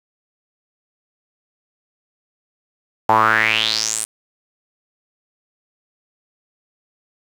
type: tone with band-pass filter sweep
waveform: sawtooth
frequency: 110 Hz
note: A2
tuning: in tune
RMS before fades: -17 dBFS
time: 3.09-4.05 s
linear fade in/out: 5 ms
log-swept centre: 840 to 9700 Hz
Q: 6
effects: 7-bit